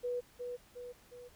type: tone with echo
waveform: sine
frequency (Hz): 490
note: B4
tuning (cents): -14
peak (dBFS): -33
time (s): 0.03-0.21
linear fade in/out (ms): 20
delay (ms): 360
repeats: 3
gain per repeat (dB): -5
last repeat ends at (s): 1.29
effects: pink hiss -63 dBFS RMS until 1.35 s